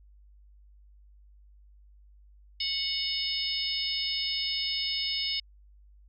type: harmonic tone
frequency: 735 Hz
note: F#5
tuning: 12 cents flat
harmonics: 3 / 4 / 5 / 6 / 7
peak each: -38 / -34 / -35 / -37 / -32 dBFS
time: 2.6-5.4 s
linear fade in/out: 5 ms
effects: added 50 Hz sine -53 dBFS peak until 6.08 s